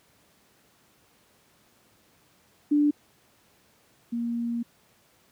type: tone pair in turn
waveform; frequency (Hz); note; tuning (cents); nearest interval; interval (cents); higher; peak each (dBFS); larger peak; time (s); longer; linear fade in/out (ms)
sine; 293.7 / 235.1; D4 / A#3; 0 / +15; major third; 385; first; -18 / -26; first; 2.71-2.91 / 4.12-4.63; second; 10
effects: pink hiss -62 dBFS RMS until 5.31 s + high-pass 100 Hz 12 dB/octave